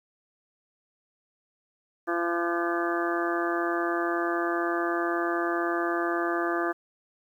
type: harmonic tone with a mistuned harmonic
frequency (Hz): 171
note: F3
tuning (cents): -36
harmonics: 2 / 3 / 4 / 5 / 6 / 7 / 8 / 9 / 10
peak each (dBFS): -28 / -38 / -32 / -40 / -40 / -32 / -42 / -35 / -36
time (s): 2.07-6.73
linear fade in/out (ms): 20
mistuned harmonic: 8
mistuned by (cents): +63
effects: 10-bit